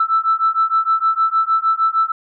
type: beating tone pair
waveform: sine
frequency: 1318.5 / 1325 Hz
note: E6 / E6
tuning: 0 / +9 cents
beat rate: 6.5 Hz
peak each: -16 dBFS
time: 0-2.12 s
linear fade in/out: 5 ms
effects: tanh soft clip ceiling -6 dBFS